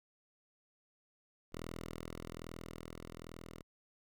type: tone with level ramp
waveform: 5% pulse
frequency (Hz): 41.2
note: E1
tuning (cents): 0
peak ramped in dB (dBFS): -31 to -38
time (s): 1.52-3.63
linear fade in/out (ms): 20
effects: none